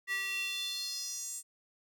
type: tone with high-pass filter sweep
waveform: square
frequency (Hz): 388.2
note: G4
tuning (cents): -17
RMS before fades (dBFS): -37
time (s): 0.07-1.43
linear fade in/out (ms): 50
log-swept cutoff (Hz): 1900 to 8100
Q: 4.8
effects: none